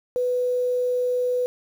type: tone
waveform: sine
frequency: 496.7 Hz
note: B4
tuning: 10 cents sharp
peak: -20 dBFS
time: 0.16-1.46 s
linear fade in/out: 0 ms
effects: 8-bit

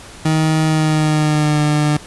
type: tone with pitch glide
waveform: 30% pulse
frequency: 157.3 to 149.68 Hz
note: D#3 to D3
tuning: +19 to +33 cents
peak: -10 dBFS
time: 0.25-1.97 s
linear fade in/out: 5 ms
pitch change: -86 cents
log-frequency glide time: 0.65-1.57 s
effects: pink hiss -37 dBFS RMS until 2.06 s + resampled to 24000 Hz

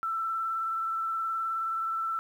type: tone with vibrato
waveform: sine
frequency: 1331 Hz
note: E6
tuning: 16 cents sharp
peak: -28 dBFS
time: 0.03-2.19 s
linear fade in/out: 0 ms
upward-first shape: triangle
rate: 19 Hz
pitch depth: 24 cents each way
effects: 10-bit

